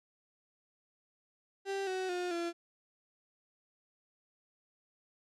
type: tone with pitch steps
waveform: 35% pulse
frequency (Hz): 392 / 374.3 / 357.4 / 341.3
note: G4 / F#4 / F4 / F4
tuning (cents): 0 / +20 / +40 / -40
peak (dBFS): -32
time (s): 1.65-2.53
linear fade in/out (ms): 50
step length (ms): 220
effects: low-pass 7000 Hz 12 dB/octave